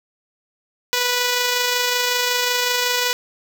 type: tone with amplitude modulation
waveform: 5% pulse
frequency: 491.9 Hz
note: B4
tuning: 7 cents flat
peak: -5 dBFS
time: 0.93-3.13 s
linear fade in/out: 0 ms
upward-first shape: sine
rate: 25.4 Hz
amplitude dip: 25%
effects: none